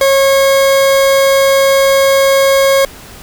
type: tone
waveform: 40% pulse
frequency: 545 Hz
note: C#5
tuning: 29 cents flat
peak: -6 dBFS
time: 0.01-2.85 s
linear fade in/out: 2 ms
effects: pink hiss -34 dBFS RMS until 3.22 s